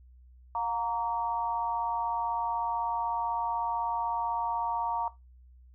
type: tone with amplitude modulation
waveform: sine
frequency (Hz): 929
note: A#5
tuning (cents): -6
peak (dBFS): -24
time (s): 0.55-5.08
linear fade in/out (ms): 2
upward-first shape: sine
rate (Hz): 216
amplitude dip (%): 95
effects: noise-tail reverb RT60 0.2 s tail -17 dB re dry + added 62 Hz sine -52 dBFS peak until 5.74 s